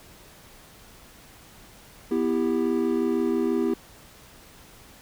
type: chord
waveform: triangle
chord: E minor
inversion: second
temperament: just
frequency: 247.2 / 329.6 / 395.6 Hz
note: B3 / E4 / G4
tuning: +2 / 0 / +16 cents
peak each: -24 dBFS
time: 2.11-3.74 s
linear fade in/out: 5 ms
effects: pink hiss -50 dBFS RMS until 5.01 s